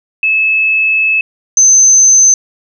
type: tone pair in turn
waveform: sine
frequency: 2600 / 6184 Hz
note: E7 / G8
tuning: -24 / -24 cents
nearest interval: octave + minor third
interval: 1500 cents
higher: second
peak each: -8 / -3 dBFS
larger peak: second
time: 0.23-1.21 / 1.57-2.34 s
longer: first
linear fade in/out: 2 ms
effects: none